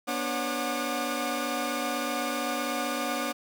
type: tone cluster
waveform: sawtooth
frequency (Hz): 242.9 / 290.8 / 546 / 732 / 1205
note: B3 / D4 / C#5 / F#5 / D6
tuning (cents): -29 / -17 / -26 / -19 / +44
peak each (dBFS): -31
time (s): 0.07-3.33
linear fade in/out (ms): 20
effects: none